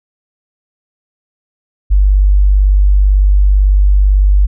sine tone, 49 Hz, G1, in tune, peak -5 dBFS, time 1.9-4.47 s, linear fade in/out 20 ms, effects none

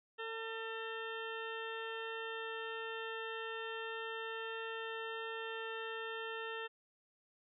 harmonic tone, 449.9 Hz, A4, 39 cents sharp, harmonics 1 / 2 / 3 / 4 / 6 / 7 / 8, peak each -44 / -50 / -48 / -46 / -50 / -52 / -56 dBFS, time 0.18-6.68 s, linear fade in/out 20 ms, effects none

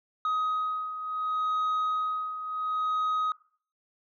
sine beating tone pair, 1258 / 1258.7 Hz, D#6 / D#6, +19 / +20 cents, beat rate 0.7 Hz, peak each -26 / -31 dBFS, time 0.25-3.32 s, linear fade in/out 2 ms, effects noise-tail reverb RT60 0.5 s tail -22 dB re dry + tanh soft clip ceiling -24 dBFS

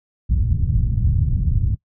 white low-pass noise, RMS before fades -18 dBFS, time 0.29-1.76 s, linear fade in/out 20 ms, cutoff 120 Hz, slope 24 dB/octave, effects noise-tail reverb RT60 0.1 s tail -23 dB re dry

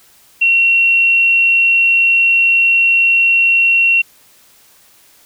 sine tone, 2731 Hz, F7, 39 cents flat, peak -8 dBFS, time 0.41-4.02 s, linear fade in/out 10 ms, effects white hiss -48 dBFS RMS until 5.25 s

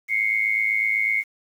sine tone pair together, 2100 / 2208 Hz, C7 / C#7, +6 / -7 cents, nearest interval minor second, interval 87 cents, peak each -22 dBFS, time 0.08-1.24 s, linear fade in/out 50 ms, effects 8-bit

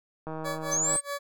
click train, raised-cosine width 1 ms, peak -23 dBFS, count 110, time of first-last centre 0.27-0.96 s, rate 158 Hz
20% pulse tone with tremolo, 569 Hz, C#5, 45 cents sharp, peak -25 dBFS, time 0.44-1.19 s, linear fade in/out 20 ms, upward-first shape sine, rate 4.7 Hz, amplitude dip 95%
sine linear sweep, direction up, 6020 to 8550 Hz, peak -24 dBFS, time 0.71-1.01 s, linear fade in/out 20 ms
effects none

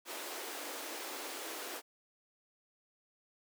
pink high-pass noise, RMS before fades -43 dBFS, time 0.05-1.82 s, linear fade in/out 50 ms, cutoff 290 Hz, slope 48 dB/octave, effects none

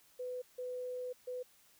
sine tone bursts at uneven times, 500 Hz, B4, 21 cents sharp, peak -38 dBFS, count 3, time 0.19-0.42 / 0.58-1.13 / 1.27-1.43 s, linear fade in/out 10 ms, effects white hiss -66 dBFS RMS until 1.79 s

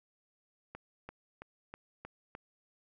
accelerating click train, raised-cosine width 0.5 ms, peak -29 dBFS, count 6, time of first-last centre 0.75-2.351 s, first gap 340 ms, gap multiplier 0.97, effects none

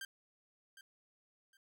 sawtooth tone with echo, 1576 Hz, G6, 9 cents sharp, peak -39 dBFS, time 0.01-0.05 s, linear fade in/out 2 ms, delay 760 ms, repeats 2, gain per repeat -12 dB, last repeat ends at 1.57 s, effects none

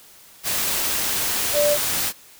sine tone in noise, 587.3 Hz, D5, in tune, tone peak -16 dBFS, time 1.53-1.78 s, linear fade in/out 50 ms, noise white, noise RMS -23 dBFS, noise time 0.43-2.13 s, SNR +4 dB, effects white hiss -48 dBFS RMS until 2.39 s

